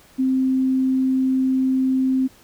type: tone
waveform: sine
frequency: 261.6 Hz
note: C4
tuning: in tune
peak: -16 dBFS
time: 0.18-2.28 s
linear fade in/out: 20 ms
effects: pink hiss -51 dBFS RMS until 2.43 s